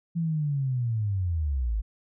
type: linear sweep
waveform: sine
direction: down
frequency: 170.3 to 48.61 Hz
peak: -24 dBFS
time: 0.15-1.82 s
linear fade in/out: 20 ms
effects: none